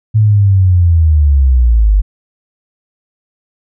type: linear sweep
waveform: sine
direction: down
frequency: 110 to 47.58 Hz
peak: -5 dBFS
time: 0.14-2.02 s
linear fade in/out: 20 ms
effects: none